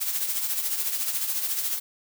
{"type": "noise with tremolo", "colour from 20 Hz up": "blue", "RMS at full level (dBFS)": -25, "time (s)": [0, 1.8], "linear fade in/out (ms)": 20, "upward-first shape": "triangle", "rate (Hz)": 14, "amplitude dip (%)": 60, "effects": []}